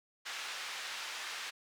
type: band-pass noise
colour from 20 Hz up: pink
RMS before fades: -42 dBFS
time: 0.25-1.51 s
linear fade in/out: 20 ms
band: 1400 to 5200 Hz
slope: 12 dB/octave
effects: none